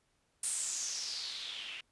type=noise with low-pass filter sweep; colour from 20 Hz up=blue; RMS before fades=-39 dBFS; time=0.43-1.81 s; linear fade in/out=5 ms; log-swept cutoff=9300 to 2600 Hz; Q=4.9; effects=pink hiss -75 dBFS RMS until 1.91 s + resampled to 24000 Hz